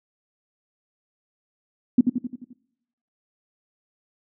sine tone with echo, 247.7 Hz, B3, 5 cents sharp, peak -10 dBFS, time 1.98-2.01 s, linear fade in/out 5 ms, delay 87 ms, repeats 6, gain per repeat -5 dB, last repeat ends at 2.532 s, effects noise-tail reverb RT60 0.9 s tail -24 dB re dry

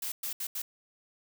blue noise bursts at uneven times, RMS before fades -35 dBFS, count 4, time 0.02-0.12 / 0.23-0.33 / 0.4-0.47 / 0.55-0.62 s, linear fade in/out 5 ms, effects none

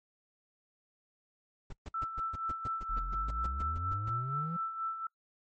brown noise bursts, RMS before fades -40 dBFS, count 16, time 1.7-4.098 s, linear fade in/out 5 ms, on 28 ms, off 130 ms
sine tone with tremolo, 1327 Hz, E6, 11 cents sharp, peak -31 dBFS, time 1.94-5.07 s, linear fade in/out 5 ms, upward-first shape sine, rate 4.2 Hz, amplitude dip 60%
triangle exponential sweep, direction up, 36.71 to 173.5 Hz, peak -33 dBFS, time 2.89-4.57 s, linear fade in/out 10 ms
effects noise-tail reverb RT60 0.1 s tail -22 dB re dry + MP3 32 kbps

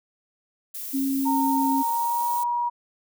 violet noise, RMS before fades -34 dBFS, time 0.74-2.44 s, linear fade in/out 10 ms
sine tone, 270.7 Hz, C#4, 41 cents flat, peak -22 dBFS, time 0.93-1.83 s, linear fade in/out 20 ms
sine tone with pitch glide, 921 to 957.9 Hz, A#5 to A#5, -21 to +47 cents, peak -22 dBFS, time 1.25-2.7 s, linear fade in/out 20 ms, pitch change +68 cents, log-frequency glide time 1.66-2.4 s
effects none

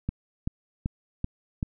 click train, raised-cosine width 5 ms, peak -15 dBFS, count 5, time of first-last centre 0.09-1.628 s, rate 2.6 Hz, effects none

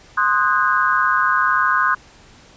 sine chord, Ab dominant seventh, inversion first, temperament equal with one note detuned, 1046.5 / 1244.5 / 1480 / 1620.5 Hz, C6 / Eb6 / Gb6 / Ab6, 0 / 0 / 0 / -43 cents, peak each -19 / -19 / -19 / -22 dBFS, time 0.17-1.95 s, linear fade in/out 10 ms, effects pink hiss -47 dBFS RMS until 2.56 s + resampled to 16000 Hz

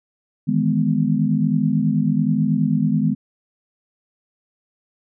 sine chord, E major seventh, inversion third, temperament equal with one note detuned, 155.56 / 164.81 / 207.7 / 248.8 Hz, D#3 / E3 / G#3 / B3, 0 / 0 / 0 / +13 cents, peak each -21 / -24 / -20 / -21 dBFS, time 0.47-3.15 s, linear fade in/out 20 ms, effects none

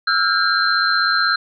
sine tone cluster, 1326 / 1422 / 1607 / 4135 Hz, E6 / F6 / G6 / C8, +10 / +31 / +43 / -21 cents, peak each -20 dBFS, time 0.07-1.36 s, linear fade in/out 5 ms, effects none

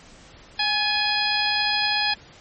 harmonic tone with a mistuned harmonic, 830.6 Hz, G#5, in tune, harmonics 1 / 2 / 3 / 4 / 5 / 6, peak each -27 / -27 / -27 / -27 / -27 / -27 dBFS, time 0.59-2.14 s, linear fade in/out 5 ms, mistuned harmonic 2, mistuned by +49 cents, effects pink hiss -48 dBFS RMS until 2.4 s + MP3 32 kbps

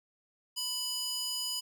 square tone with high-pass filter, 992 Hz, B5, 7 cents sharp, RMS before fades -35 dBFS, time 0.56-1.61 s, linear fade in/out 20 ms, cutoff 4200 Hz, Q 1.8, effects none

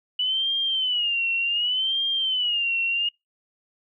sine tone with vibrato, 2954 Hz, F#7, 3 cents flat, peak -21 dBFS, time 0.19-3.09 s, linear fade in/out 5 ms, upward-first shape sine, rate 0.67 Hz, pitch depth 140 cents each way, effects noise-tail reverb RT60 0.2 s tail -26 dB re dry

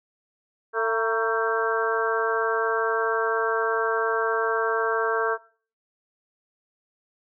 harmonic tone with a mistuned harmonic, 224.3 Hz, A3, 34 cents sharp, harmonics 2 / 3 / 4 / 5 / 6 / 7, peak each -24 / -32 / -32 / -29 / -30 / -28 dBFS, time 0.73-5.38 s, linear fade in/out 50 ms, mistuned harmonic 4, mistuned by +62 cents, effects noise-tail reverb RT60 0.4 s tail -18 dB re dry

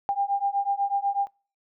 sine beating tone pair, 795 / 803.1 Hz, G5 / G5, +24 / +42 cents, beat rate 8.1 Hz, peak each -26 dBFS, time 0.09-1.27 s, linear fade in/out 0 ms, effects noise-tail reverb RT60 0.4 s tail -25 dB re dry

